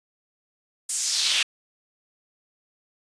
brown noise with high-pass filter sweep, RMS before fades -24 dBFS, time 0.89-1.43 s, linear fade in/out 5 ms, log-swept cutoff 8500 to 2700 Hz, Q 2.3, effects resampled to 22050 Hz

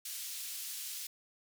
white band-pass noise, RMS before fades -42 dBFS, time 0.05-1.07 s, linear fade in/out 5 ms, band 3000 to 15000 Hz, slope 12 dB/octave, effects none

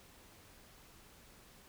silence, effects pink hiss -60 dBFS RMS until 1.68 s

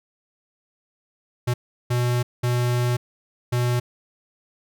square tone bursts at uneven times, 122.3 Hz, B2, 16 cents flat, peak -20 dBFS, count 4, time 1.47-1.54 / 1.9-2.23 / 2.43-2.97 / 3.52-3.8 s, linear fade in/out 10 ms, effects none

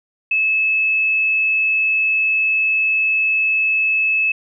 sine tone, 2600 Hz, E7, 24 cents flat, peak -14 dBFS, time 0.31-4.32 s, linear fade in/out 5 ms, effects none

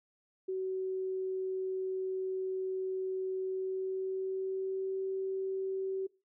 sine tone with pitch glide, 376.8 to 382.9 Hz, F#4 to G4, +32 to -41 cents, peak -32 dBFS, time 0.48-6.07 s, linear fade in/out 10 ms, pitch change +27 cents, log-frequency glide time 3.39-5.01 s, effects noise-tail reverb RT60 0.3 s tail -22 dB re dry

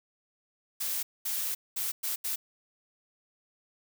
blue noise bursts at uneven times, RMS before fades -32 dBFS, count 5, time 0.8-1.03 / 1.25-1.55 / 1.76-1.92 / 2.03-2.16 / 2.24-2.36 s, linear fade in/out 10 ms, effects none

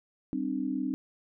sine chord, G suspended fourth, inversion none, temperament equal with one note detuned, 196 / 261.6 / 301.1 Hz, G3 / C4 / D4, 0 / 0 / +43 cents, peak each -37 / -31 / -33 dBFS, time 0.33-0.94 s, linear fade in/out 0 ms, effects none

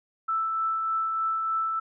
sine tone with tremolo, 1321 Hz, E6, 3 cents sharp, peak -23 dBFS, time 0.28-1.8 s, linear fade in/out 10 ms, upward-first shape triangle, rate 3.3 Hz, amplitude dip 30%, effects none

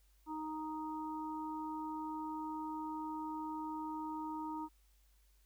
harmonic tone, 311.1 Hz, D#4, in tune, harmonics 1 / 3 / 4, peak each -42 / -42 / -51 dBFS, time 0.26-4.69 s, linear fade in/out 50 ms, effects added 50 Hz sine -66 dBFS peak until 5.45 s + white hiss -75 dBFS RMS until 5.45 s

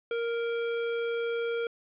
square tone, 466.2 Hz, A#4, in tune, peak -29 dBFS, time 0.11-1.67 s, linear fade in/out 2 ms, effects resampled to 8000 Hz + 10-bit

